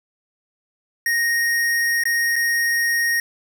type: tone with dropouts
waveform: square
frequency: 1864.7 Hz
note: A#6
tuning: in tune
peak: -18 dBFS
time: 1.06-3.2 s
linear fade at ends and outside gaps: 2 ms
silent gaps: 2.037-2.054 / 2.358-2.362 s
effects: none